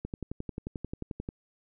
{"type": "click train", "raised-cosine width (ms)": 3, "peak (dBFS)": -22, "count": 15, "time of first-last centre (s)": [0.05, 1.289], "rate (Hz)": 11.3, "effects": []}